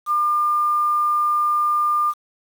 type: tone with quantisation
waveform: sine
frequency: 1200 Hz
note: D6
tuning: 37 cents sharp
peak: -16 dBFS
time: 0.06-2.14 s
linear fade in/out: 50 ms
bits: 7
effects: none